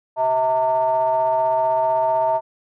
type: ring-modulated tone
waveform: triangle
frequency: 130.81 Hz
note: C3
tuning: in tune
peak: -11 dBFS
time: 0.16-2.41 s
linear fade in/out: 50 ms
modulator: 777 Hz
effects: none